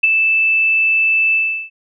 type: tone with ADSR envelope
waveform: sine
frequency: 2637 Hz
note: E7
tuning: in tune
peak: -6 dBFS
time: 0.03-1.7 s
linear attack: 10 ms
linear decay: 20 ms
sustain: -5 dB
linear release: 360 ms
effects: none